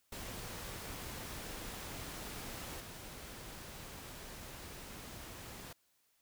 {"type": "noise with level steps", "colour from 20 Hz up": "pink", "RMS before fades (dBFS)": [-45, -49], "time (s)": [0.12, 5.73], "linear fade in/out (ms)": 5, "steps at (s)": 2.8, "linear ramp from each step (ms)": 2, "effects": ["white hiss -75 dBFS RMS until 6.21 s"]}